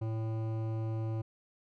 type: tone with hard clipping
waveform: sine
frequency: 111.3 Hz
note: A2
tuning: 20 cents sharp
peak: -34 dBFS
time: 0.01-1.22 s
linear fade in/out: 10 ms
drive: 14 dB
effects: none